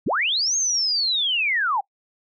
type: linear two-way sweep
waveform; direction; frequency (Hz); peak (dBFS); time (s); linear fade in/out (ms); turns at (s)
sine; up then down; 78.1 to 6530 to 745; -19; 0.06-1.81; 10; 0.56
effects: noise-tail reverb RT60 0.1 s tail -24 dB re dry